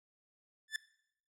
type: tone with exponential growth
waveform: sawtooth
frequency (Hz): 1752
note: A6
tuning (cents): -8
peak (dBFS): -26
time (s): 0.68-0.76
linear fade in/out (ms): 2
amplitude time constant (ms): 16
effects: noise-tail reverb RT60 0.7 s tail -19 dB re dry + low-pass 9000 Hz 12 dB/octave